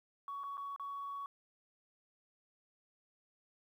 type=tone with dropouts; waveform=sine; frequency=1121 Hz; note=C#6; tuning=19 cents sharp; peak=-39 dBFS; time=0.28-1.26 s; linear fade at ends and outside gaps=1 ms; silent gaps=0.435-0.439 / 0.571-0.578 / 0.762-0.797 s; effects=tanh soft clip ceiling -36 dBFS + 12-bit